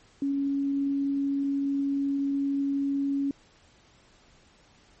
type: tone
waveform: sine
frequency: 278.4 Hz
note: C#4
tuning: 8 cents sharp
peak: -24 dBFS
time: 0.22-3.31 s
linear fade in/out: 2 ms
effects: pink hiss -59 dBFS RMS until 5 s + MP3 32 kbps